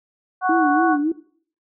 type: harmonic tone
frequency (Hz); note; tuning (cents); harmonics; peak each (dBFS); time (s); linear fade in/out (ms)
370; F#4; 0; 2 / 3 / 4; -18 / -22 / -24; 0.41-0.98; 50
type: tone with vibrato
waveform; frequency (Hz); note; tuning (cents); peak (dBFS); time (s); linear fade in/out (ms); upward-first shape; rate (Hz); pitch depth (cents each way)
sine; 310.8; D#4; -2; -17; 0.49-1.12; 5; sine; 3.5; 130
effects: noise-tail reverb RT60 0.5 s tail -17 dB re dry